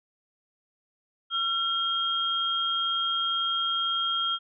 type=tone pair together; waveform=sine; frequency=1360 / 3231 Hz; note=F6 / G#7; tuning=-46 / -48 cents; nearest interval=octave + minor third; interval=1498 cents; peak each=-29 / -26 dBFS; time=1.3-4.39 s; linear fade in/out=50 ms; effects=none